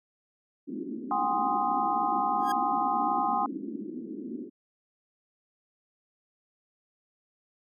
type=band-pass noise; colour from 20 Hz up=pink; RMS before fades=-37 dBFS; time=0.67-4.5 s; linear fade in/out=20 ms; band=220 to 350 Hz; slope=48 dB/octave
type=chord; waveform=sine; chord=Ab dominant seventh; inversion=third; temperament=equal with one note detuned; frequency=740 / 809.3 / 1046.5 / 1244.5 Hz; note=Gb5 / Ab5 / C6 / Eb6; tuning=0 / -45 / 0 / 0 cents; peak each=-32 / -28 / -30 / -32 dBFS; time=1.11-3.46 s; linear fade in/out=2 ms
type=tone with exponential growth; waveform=sawtooth; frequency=1630 Hz; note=G#6; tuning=33 cents flat; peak=-29 dBFS; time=2.39-2.52 s; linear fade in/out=5 ms; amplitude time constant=27 ms
effects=none